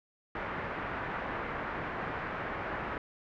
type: low-pass noise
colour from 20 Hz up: white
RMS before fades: -37 dBFS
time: 0.35-2.98 s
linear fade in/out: 2 ms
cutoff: 1800 Hz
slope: 24 dB/octave
effects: none